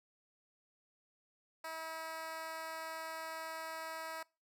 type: tone with high-pass filter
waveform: 10% pulse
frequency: 322 Hz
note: E4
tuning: 41 cents flat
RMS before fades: -44 dBFS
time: 1.64-4.23 s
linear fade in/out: 5 ms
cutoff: 730 Hz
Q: 1.3
effects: noise-tail reverb RT60 0.3 s tail -24 dB re dry